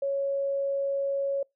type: tone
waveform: sine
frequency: 554 Hz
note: C#5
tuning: 1 cent flat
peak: -25 dBFS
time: 0.02-1.43 s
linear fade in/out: 5 ms
effects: noise-tail reverb RT60 0.2 s tail -26 dB re dry